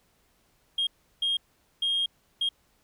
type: tone bursts at uneven times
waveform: sine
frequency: 3239 Hz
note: G#7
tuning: 44 cents flat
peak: -22 dBFS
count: 4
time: 0.78-0.87 / 1.22-1.37 / 1.82-2.06 / 2.41-2.49 s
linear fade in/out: 5 ms
effects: tanh soft clip ceiling -21 dBFS + pink hiss -67 dBFS RMS until 2.83 s